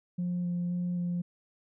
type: tone with vibrato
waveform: sine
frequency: 176.3 Hz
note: F3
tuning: 17 cents sharp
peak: -27 dBFS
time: 0.18-1.22 s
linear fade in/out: 10 ms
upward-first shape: square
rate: 1.9 Hz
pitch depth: 9 cents each way
effects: tanh soft clip ceiling -26 dBFS